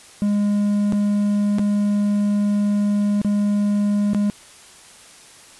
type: tone with dropouts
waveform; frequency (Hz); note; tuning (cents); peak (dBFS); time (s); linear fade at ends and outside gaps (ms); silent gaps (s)
triangle; 205.3; G#3; -20; -14; 0.22-4.3; 0; 0.923-0.931 / 1.585-1.593 / 3.216-3.247 / 4.134-4.147
effects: white hiss -45 dBFS RMS until 5.59 s + resampled to 24000 Hz